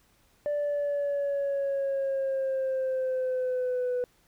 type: exponential sweep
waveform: sine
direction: down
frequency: 587.3 to 493.9 Hz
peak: -24 dBFS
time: 0.46-4.04 s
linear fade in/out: 0 ms
effects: tanh soft clip ceiling -24 dBFS + pink hiss -65 dBFS RMS until 4.27 s